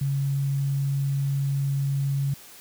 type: tone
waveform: sine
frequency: 138.59 Hz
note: C#3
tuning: in tune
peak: -22 dBFS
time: 0.01-2.34 s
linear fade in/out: 5 ms
effects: white hiss -47 dBFS RMS until 2.6 s